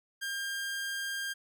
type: tone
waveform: sawtooth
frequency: 1603 Hz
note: G6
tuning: 38 cents sharp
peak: -30 dBFS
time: 0.21-1.34 s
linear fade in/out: 20 ms
effects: none